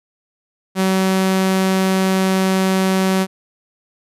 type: tone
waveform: sawtooth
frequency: 189.5 Hz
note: F#3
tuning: 42 cents sharp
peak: -10 dBFS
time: 0.75-3.27 s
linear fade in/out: 50 ms
effects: resampled to 32000 Hz